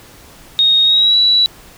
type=tone with pitch glide; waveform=sine; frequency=3729 to 3930 Hz; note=A#7 to B7; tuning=0 to -9 cents; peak=-8 dBFS; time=0.59-1.46 s; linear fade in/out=0 ms; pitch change=+91 cents; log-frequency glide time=0.84-1.17 s; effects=pink hiss -41 dBFS RMS until 1.77 s